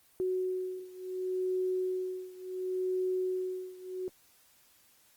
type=beating tone pair; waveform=sine; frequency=370 / 370.7 Hz; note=F#4 / F#4; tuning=0 / +3 cents; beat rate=0.7 Hz; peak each=-33 / -35 dBFS; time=0.2-4.08 s; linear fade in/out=0 ms; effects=white hiss -64 dBFS RMS until 5.16 s + Opus 24 kbps